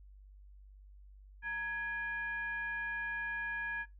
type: tone with frequency modulation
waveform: sine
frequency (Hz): 1668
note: G#6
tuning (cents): +7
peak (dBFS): -35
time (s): 1.42-3.86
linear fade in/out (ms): 50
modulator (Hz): 742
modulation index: 0.55
effects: noise-tail reverb RT60 0.2 s tail -22 dB re dry + added 49 Hz sine -53 dBFS peak until 3.99 s